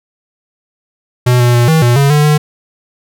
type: tone with pitch steps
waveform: square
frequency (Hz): 123.9 / 121.5 / 120.1 / 160 / 120.7 / 139.9 / 148.7 / 150.2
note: B2 / B2 / B2 / D#3 / B2 / C#3 / D3 / D3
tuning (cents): +6 / -28 / -48 / +49 / -39 / +16 / +22 / +39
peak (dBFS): -7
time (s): 1.26-2.38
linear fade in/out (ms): 10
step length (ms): 140
effects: none